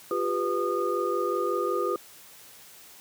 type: tone cluster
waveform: sine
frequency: 353 / 398.4 / 495.1 / 1225 Hz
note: F4 / G4 / B4 / D#6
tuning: +19 / +28 / +4 / -27 cents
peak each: -30 dBFS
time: 0.11-1.96 s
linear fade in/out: 2 ms
effects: white hiss -50 dBFS RMS until 3 s + high-pass 80 Hz 12 dB/octave